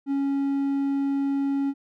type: tone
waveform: triangle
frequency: 277.2 Hz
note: C#4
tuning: in tune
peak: -20 dBFS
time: 0.06-1.74 s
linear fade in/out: 50 ms
effects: none